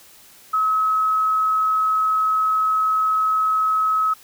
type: tone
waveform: sine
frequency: 1283 Hz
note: E6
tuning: 47 cents flat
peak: -16 dBFS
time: 0.53-4.14 s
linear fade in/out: 10 ms
effects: white hiss -48 dBFS RMS until 4.23 s